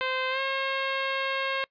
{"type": "tone with pitch glide", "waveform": "10% pulse", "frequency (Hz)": [518, 538.1], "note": ["C5", "C5"], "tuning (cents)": [-17, 48], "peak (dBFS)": -18, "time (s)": [0.01, 1.64], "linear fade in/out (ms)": 0, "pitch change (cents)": 65, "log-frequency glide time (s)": [0.3, 0.4], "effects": ["noise-tail reverb RT60 0.1 s tail -24 dB re dry", "resampled to 11025 Hz"]}